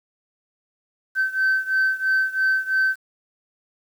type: beating tone pair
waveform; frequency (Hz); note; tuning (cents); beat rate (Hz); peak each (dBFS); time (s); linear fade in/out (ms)
sine; 1540 / 1543; G6 / G6; -31 / -28; 3; -19 / -21; 1.15-2.96; 50
effects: tanh soft clip ceiling -14 dBFS + 8-bit